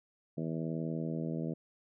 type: harmonic tone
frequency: 80.8 Hz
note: E2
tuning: 34 cents flat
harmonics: 2 / 3 / 4 / 5 / 6 / 7 / 8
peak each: -36 / -39 / -41 / -46 / -45 / -48 / -48 dBFS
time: 0.37-1.54 s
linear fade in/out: 10 ms
effects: none